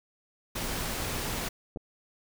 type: noise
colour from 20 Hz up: pink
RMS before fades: -33 dBFS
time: 0.55-1.49 s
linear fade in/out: 10 ms
type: clicks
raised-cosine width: 2 ms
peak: -25 dBFS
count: 2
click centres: 1.761 / 1.772 s
effects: none